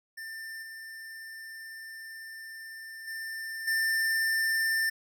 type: tone with level steps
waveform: square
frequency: 1791 Hz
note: A6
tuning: 30 cents sharp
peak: -39 / -42 / -36 / -26 dBFS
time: 0.17-4.9 s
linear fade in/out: 10 ms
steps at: 0.62 / 3.07 / 3.67 s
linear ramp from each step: 10 ms
effects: none